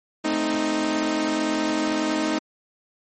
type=chord; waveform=sawtooth; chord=A diminished; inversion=none; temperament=equal; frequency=220 / 261.6 / 311.1 Hz; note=A3 / C4 / Eb4; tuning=0 / 0 / 0 cents; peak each=-25 / -25 / -19 dBFS; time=0.24-2.39 s; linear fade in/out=10 ms; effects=MP3 32 kbps